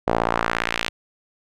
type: tone with band-pass filter sweep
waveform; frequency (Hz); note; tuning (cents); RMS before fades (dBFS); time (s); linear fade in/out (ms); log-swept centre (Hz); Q
sawtooth; 57.3; A#1; -29; -23; 0.07-0.89; 5; 640 to 3100; 1.4
effects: none